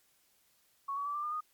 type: tone with pitch steps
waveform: sine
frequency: 1108.7 / 1132.7 / 1157.1 / 1182.1 / 1207.6 / 1233.7 Hz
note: C#6 / C#6 / D6 / D6 / D6 / D#6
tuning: 0 / +37 / -26 / +11 / +48 / -15 cents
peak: -33 dBFS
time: 0.88-1.408 s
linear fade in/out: 10 ms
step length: 88 ms
effects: white hiss -70 dBFS RMS until 1.53 s + MP3 96 kbps